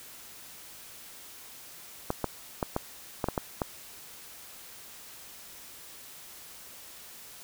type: clicks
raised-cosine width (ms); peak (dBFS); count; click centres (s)
1; -13; 8; 2.104 / 2.243 / 2.628 / 2.764 / 3.242 / 3.286 / 3.378 / 3.618
effects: white hiss -48 dBFS RMS until 7.43 s